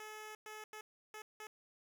10% pulse tone bursts at uneven times, 429.1 Hz, A4, 43 cents flat, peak -39 dBFS, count 5, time 0-0.35 / 0.46-0.64 / 0.73-0.81 / 1.14-1.22 / 1.4-1.47 s, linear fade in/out 2 ms, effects none

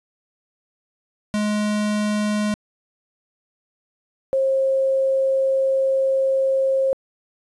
square / sine tone pair in turn, 210 / 535 Hz, G#3 / C5, +19 / +38 cents, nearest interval octave + major third, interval 1619 cents, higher second, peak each -20 / -16 dBFS, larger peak second, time 1.34-2.54 / 4.33-6.93 s, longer second, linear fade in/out 0 ms, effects resampled to 24000 Hz + 9-bit

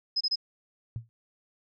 sine tone bursts, 5080 Hz, D#8, 35 cents sharp, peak -24 dBFS, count 3, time 0.16-0.358 s, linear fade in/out 10 ms, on 48 ms, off 27 ms
sine tone with exponential decay, 114.8 Hz, A#2, 26 cents flat, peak -28 dBFS, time 0.96-1.09 s, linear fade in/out 0 ms, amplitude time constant 27 ms
effects none

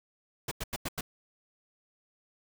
pink noise bursts, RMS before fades -34 dBFS, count 5, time 0.48-1.01 s, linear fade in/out 5 ms, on 34 ms, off 90 ms, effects none

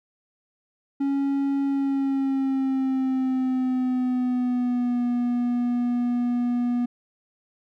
triangle tone with pitch glide, 277.2 to 242.7 Hz, C#4 to B3, 0 to -30 cents, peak -19 dBFS, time 1-6.86 s, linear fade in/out 10 ms, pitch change -230 cents, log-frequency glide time 1.65-5.04 s, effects none

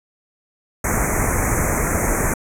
pink band-stop noise, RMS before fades -19 dBFS, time 0.84-2.34 s, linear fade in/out 5 ms, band 2300 to 6100 Hz, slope 96 dB/octave, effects low-pass 12000 Hz 12 dB/octave

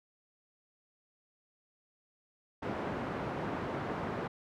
pink band-pass noise, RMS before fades -37 dBFS, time 2.62-4.28 s, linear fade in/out 10 ms, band 140 to 1300 Hz, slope 12 dB/octave, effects none

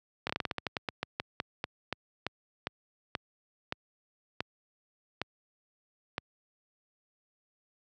slowing click train, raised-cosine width 0.3 ms, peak -15 dBFS, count 23, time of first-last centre 0.27-6.181 s, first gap 25 ms, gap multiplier 1.19, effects high-pass 80 Hz 12 dB/octave

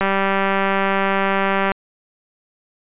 click train, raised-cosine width 0.5 ms, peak -4 dBFS, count 334, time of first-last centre 0.01-1.718 s, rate 195 Hz, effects resampled to 8000 Hz

